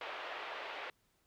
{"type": "band-pass noise", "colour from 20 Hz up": "pink", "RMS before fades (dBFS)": -44, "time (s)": [0.01, 0.9], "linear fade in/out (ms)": 2, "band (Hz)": [490, 3200], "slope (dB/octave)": 24, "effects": ["pink hiss -75 dBFS RMS until 1.26 s"]}